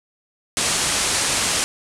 white low-pass noise, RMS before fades -21 dBFS, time 0.57-1.64 s, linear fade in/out 0 ms, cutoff 9800 Hz, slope 48 dB/octave, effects none

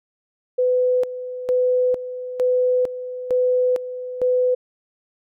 sine tone with tremolo, 502 Hz, B4, 28 cents sharp, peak -15 dBFS, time 0.58-4.55 s, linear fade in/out 10 ms, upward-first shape square, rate 1.1 Hz, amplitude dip 75%, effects none

